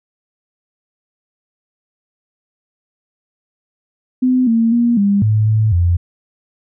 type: tone with pitch steps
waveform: sine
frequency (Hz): 254.3 / 228.1 / 237.1 / 200.9 / 107.8 / 109 / 86.9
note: C4 / A#3 / A#3 / G3 / A2 / A2 / F2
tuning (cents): -49 / -37 / +30 / +43 / -35 / -16 / -8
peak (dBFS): -10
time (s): 4.22-5.97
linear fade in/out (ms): 10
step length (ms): 250
effects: none